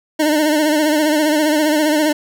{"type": "tone with vibrato", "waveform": "25% pulse", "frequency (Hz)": 304.4, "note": "D#4", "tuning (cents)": -38, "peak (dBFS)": -9, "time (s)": [0.19, 2.13], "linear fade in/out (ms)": 10, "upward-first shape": "sine", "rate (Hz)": 15, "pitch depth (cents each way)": 60, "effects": []}